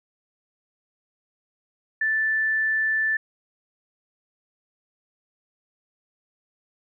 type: tone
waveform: sine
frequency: 1760 Hz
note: A6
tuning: in tune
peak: -20 dBFS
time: 2.01-3.17 s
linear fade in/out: 5 ms
effects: none